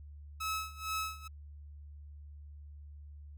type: tone with tremolo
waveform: sawtooth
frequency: 1293 Hz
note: E6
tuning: 34 cents flat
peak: -29 dBFS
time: 0.4-1.28 s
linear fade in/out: 10 ms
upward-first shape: sine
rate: 2.2 Hz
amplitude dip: 90%
effects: added 73 Hz sine -47 dBFS peak until 3.37 s